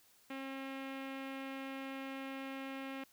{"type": "tone with low-pass filter", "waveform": "sawtooth", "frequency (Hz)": 269.2, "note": "C4", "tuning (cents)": 49, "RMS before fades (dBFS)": -44, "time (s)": [0.3, 3.04], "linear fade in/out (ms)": 5, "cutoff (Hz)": 2600, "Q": 2.2, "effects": ["white hiss -67 dBFS RMS until 3.12 s"]}